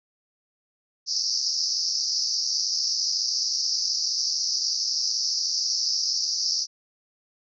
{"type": "band-pass noise", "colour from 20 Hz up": "pink", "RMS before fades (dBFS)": -26, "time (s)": [1.06, 6.67], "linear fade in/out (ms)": 50, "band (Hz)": [4700, 5800], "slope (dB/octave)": 96, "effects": []}